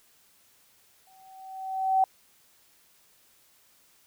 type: tone with exponential growth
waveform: sine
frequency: 763 Hz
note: G5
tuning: 47 cents flat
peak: -17 dBFS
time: 1.07-2.04 s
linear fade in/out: 2 ms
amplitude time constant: 210 ms
effects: white hiss -62 dBFS RMS until 4.06 s